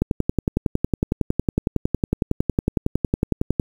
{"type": "click train", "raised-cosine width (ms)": 3, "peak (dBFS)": -5, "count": 40, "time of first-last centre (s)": [0.02, 3.598], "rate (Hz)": 10.9, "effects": ["7-bit"]}